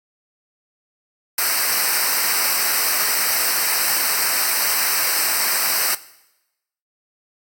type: noise with comb filter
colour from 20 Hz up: white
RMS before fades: -19 dBFS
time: 1.38-5.95 s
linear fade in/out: 5 ms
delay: 0.29 ms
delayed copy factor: -0.9
effects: noise-tail reverb RT60 0.9 s tail -18 dB re dry + AAC 64 kbps